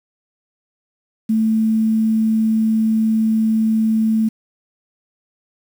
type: tone with quantisation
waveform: sine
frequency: 220.7 Hz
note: A3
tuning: 5 cents sharp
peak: -13 dBFS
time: 1.29-4.29 s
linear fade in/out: 10 ms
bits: 7
effects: none